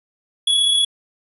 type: tone with amplitude modulation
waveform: square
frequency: 3372 Hz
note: G#7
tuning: 26 cents sharp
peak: -13 dBFS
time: 0.47-0.85 s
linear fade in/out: 5 ms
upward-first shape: sine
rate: 36 Hz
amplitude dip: 35%
effects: resampled to 32000 Hz